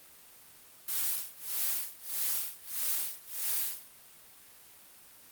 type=noise with tremolo; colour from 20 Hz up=blue; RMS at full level=-30 dBFS; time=0.88-3.88 s; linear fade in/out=5 ms; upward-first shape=sine; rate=1.6 Hz; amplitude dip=95%; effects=white hiss -55 dBFS RMS until 5.31 s + Opus 32 kbps